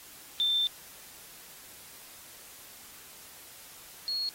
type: tone pair in turn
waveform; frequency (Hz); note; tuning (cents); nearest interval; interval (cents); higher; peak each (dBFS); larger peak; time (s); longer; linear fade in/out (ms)
sine; 3564 / 4315; A7 / C#8; +22 / -47; minor third; 331; second; -24 / -29; first; 0.4-0.67 / 4.08-4.29; first; 0
effects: white hiss -50 dBFS RMS until 4.34 s + AAC 48 kbps